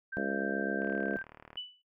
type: tone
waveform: sine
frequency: 1569 Hz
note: G6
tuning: 1 cent sharp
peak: -36 dBFS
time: 0.12-1.23 s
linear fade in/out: 10 ms
type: harmonic tone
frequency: 67.9 Hz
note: C#2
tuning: 35 cents flat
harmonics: 3 / 4 / 5 / 6 / 7 / 8 / 9 / 10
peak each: -37 / -38 / -39 / -40 / -40 / -41 / -42 / -42 dBFS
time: 0.17-1.17 s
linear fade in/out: 0 ms
type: click train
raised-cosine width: 0.5 ms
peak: -34 dBFS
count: 29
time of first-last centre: 0.82-1.557 s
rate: 38 Hz
type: tone with exponential decay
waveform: sine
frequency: 2975 Hz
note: F#7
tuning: 9 cents sharp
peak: -33 dBFS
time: 1.57-1.82 s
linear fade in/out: 5 ms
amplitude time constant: 53 ms
effects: noise-tail reverb RT60 0.1 s tail -18 dB re dry